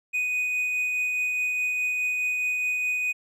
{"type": "tone with tremolo", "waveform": "triangle", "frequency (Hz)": 2489, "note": "D#7", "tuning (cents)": 0, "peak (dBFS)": -21, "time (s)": [0.13, 3.13], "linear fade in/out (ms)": 20, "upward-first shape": "triangle", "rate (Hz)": 4.8, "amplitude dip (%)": 25, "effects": []}